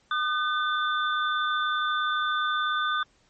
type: tone cluster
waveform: sine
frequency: 1217 / 1515 / 3540 Hz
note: D#6 / F#6 / A7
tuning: -39 / +40 / +10 cents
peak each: -26 / -28 / -32 dBFS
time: 0.11-3.03 s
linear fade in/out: 2 ms
effects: pink hiss -64 dBFS RMS until 3.29 s + MP3 32 kbps